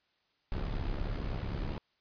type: noise with amplitude modulation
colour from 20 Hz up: brown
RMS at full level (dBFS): -32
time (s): 0.52-1.78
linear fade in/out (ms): 0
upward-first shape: sine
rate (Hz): 69.3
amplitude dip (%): 65
effects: white hiss -74 dBFS RMS until 2 s + resampled to 11025 Hz